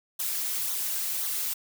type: noise with flanger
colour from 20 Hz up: blue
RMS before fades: -30 dBFS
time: 0.19-1.54 s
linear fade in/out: 10 ms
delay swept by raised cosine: 0.39 to 5.39 ms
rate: 1.9 Hz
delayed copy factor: -0.7
effects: none